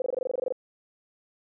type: tone bursts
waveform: sine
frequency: 512 Hz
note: C5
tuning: 38 cents flat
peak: -24 dBFS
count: 13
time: 0-0.524 s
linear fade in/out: 2 ms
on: 20 ms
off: 22 ms
effects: none